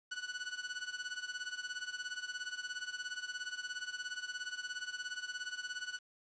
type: tone with tremolo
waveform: sawtooth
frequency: 1480 Hz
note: F#6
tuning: in tune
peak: -33 dBFS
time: 0.11-5.99 s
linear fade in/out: 10 ms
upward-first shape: sine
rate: 17 Hz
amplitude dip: 80%
effects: resampled to 16000 Hz + 10-bit